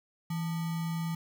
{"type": "tone with sample-and-hold", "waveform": "sine", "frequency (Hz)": 164.81, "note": "E3", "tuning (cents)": 0, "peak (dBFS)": -30, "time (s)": [0.3, 1.15], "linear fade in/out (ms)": 5, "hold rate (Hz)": 1050, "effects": []}